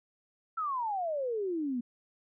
sine exponential sweep, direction down, 1349 to 233.1 Hz, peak -30 dBFS, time 0.57-1.81 s, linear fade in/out 10 ms, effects none

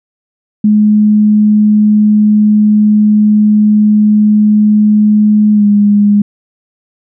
sine tone with pitch glide, 211.1 to 205.4 Hz, G#3 to G#3, +29 to -19 cents, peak -4 dBFS, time 0.64-6.22 s, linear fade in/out 5 ms, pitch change -48 cents, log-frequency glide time 5.53-5.65 s, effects none

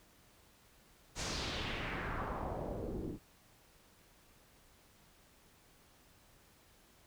pink noise with low-pass filter sweep, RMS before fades -40 dBFS, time 1.15-3.19 s, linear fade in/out 50 ms, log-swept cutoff 7200 to 270 Hz, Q 2.1, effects pink hiss -65 dBFS RMS until 7.06 s

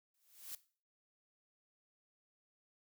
blue noise with exponential growth, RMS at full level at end -43 dBFS, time 0.14-0.55 s, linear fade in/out 2 ms, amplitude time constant 87 ms, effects noise-tail reverb RT60 0.4 s tail -17 dB re dry

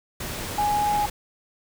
sine tone in noise, 830.6 Hz, G#5, in tune, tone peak -20 dBFS, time 0.58-1.06 s, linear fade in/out 5 ms, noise pink, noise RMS -32 dBFS, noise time 0.2-1.1 s, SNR +9 dB, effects none

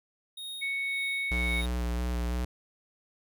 square tone with tremolo, 3729 Hz, A#7, in tune, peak -37 dBFS, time 0.37-1.66 s, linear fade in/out 5 ms, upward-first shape sine, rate 1.8 Hz, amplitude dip 60%
sine tone, 2217 Hz, C#7, in tune, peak -29 dBFS, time 0.61-1.62 s, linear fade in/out 20 ms
square tone with vibrato, 60.3 Hz, B1, 41 cents flat, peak -29 dBFS, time 1.31-2.45 s, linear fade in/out 5 ms, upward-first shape square, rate 3 Hz, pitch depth 20 cents each way
effects none

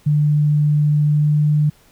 sine tone with pitch glide, 148.8 to 149.75 Hz, D3 to D3, +23 to +34 cents, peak -12 dBFS, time 0.06-1.7 s, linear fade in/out 10 ms, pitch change +11 cents, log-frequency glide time 1.08-1.36 s, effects pink hiss -53 dBFS RMS until 1.91 s

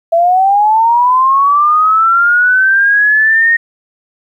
sine linear sweep, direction up, 659.3 to 1864.7 Hz, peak -6 dBFS, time 0.12-3.57 s, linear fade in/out 10 ms, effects 8-bit

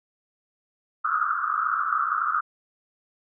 pink band-pass noise, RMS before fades -25 dBFS, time 1.04-2.41 s, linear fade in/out 10 ms, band 1200 to 1400 Hz, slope 96 dB/octave, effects none

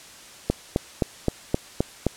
click train, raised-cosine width 2 ms, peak -6 dBFS, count 7, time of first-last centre 0.5-2.067 s, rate 3.83 Hz, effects white hiss -45 dBFS RMS until 2.16 s + low-pass 9000 Hz 12 dB/octave

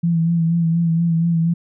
sine tone with vibrato, 166.9 Hz, E3, 22 cents sharp, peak -14 dBFS, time 0.03-1.54 s, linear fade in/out 10 ms, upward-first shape sine, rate 4.2 Hz, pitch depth 36 cents each way, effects none

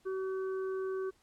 harmonic tone, 380 Hz, F#4, 46 cents sharp, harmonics 1 / 3 / 4, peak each -33 / -47 / -50 dBFS, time 0.05-1.11 s, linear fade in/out 20 ms, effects pink hiss -69 dBFS RMS until 1.22 s + low-pass 11000 Hz 12 dB/octave

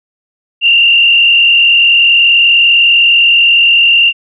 sine tone with frequency modulation, 2785 Hz, F7, 5 cents flat, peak -4 dBFS, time 0.61-4.13 s, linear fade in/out 50 ms, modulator 40.3 Hz, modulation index 1.6, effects none

